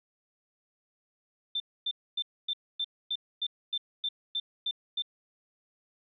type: tone bursts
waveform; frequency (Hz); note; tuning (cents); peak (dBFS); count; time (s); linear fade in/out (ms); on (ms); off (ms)
sine; 3562; A7; +21; -28; 12; 1.55-5.022; 5; 51; 260
effects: none